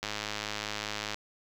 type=click train; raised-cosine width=0.2 ms; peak=-16 dBFS; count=118; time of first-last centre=0.03-1.144 s; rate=105 Hz; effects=8-bit